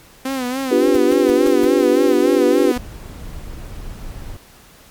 sawtooth tone with vibrato, 258.1 Hz, C4, 23 cents flat, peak -16 dBFS, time 0.25-2.78 s, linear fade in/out 5 ms, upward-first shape sine, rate 3.5 Hz, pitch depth 86 cents each way
sine chord, G dominant seventh, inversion second, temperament equal, 293.7 / 349.2 / 392 / 493.9 Hz, D4 / F4 / G4 / B4, 0 / 0 / 0 / 0 cents, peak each -17 dBFS, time 0.71-2.72 s, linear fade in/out 5 ms
pink noise bursts, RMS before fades -29 dBFS, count 5, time 0.94-1.65 s, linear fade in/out 5 ms, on 22 ms, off 150 ms
brown noise, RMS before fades -31 dBFS, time 2.76-4.37 s, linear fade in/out 5 ms
effects pink hiss -46 dBFS RMS until 4.9 s + MP3 96 kbps

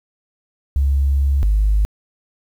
sine tone pair in turn, 69.3 / 51.5 Hz, C#2 / G#1, 0 / -14 cents, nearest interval perfect fourth, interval 514 cents, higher first, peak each -12 / -11 dBFS, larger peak second, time 0.76-1.43 / 1.43-1.85 s, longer first, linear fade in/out 0 ms, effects tanh soft clip ceiling -8 dBFS + 8-bit

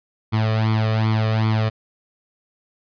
sawtooth tone with flanger, 110 Hz, A2, in tune, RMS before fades -19 dBFS, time 0.32-1.7 s, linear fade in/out 20 ms, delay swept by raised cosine 0.89 to 1.68 ms, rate 2.6 Hz, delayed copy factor +0.8, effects resampled to 11025 Hz

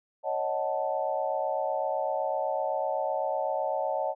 sine chord, D# half-diminished seventh, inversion third, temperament equal, 554.4 / 622.3 / 740 / 880 Hz, C#5 / D#5 / F#5 / A5, 0 / 0 / 0 / 0 cents, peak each -32 / -31 / -33 / -33 dBFS, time 0.23-4.15 s, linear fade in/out 50 ms, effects none

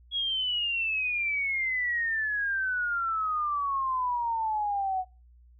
sine exponential sweep, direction down, 3340 to 735 Hz, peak -26 dBFS, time 0.11-5.05 s, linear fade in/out 50 ms, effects noise-tail reverb RT60 0.3 s tail -24 dB re dry + added 60 Hz sine -53 dBFS peak until 5.59 s

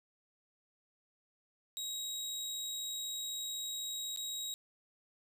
25% pulse tone with dropouts, 3811 Hz, A#7, 38 cents sharp, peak -34 dBFS, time 1.77-4.54 s, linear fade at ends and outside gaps 0 ms, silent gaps 4.162-4.173 s, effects none

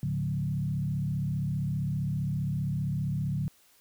sine tone with frequency modulation, 144.6 Hz, D3, 27 cents flat, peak -27 dBFS, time 0.03-3.48 s, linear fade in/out 0 ms, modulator 35.2 Hz, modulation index 1.1, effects white hiss -62 dBFS RMS until 3.8 s

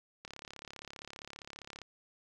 click train, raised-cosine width 0.2 ms, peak -28 dBFS, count 56, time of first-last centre 0.25-1.817 s, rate 35.1 Hz, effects none

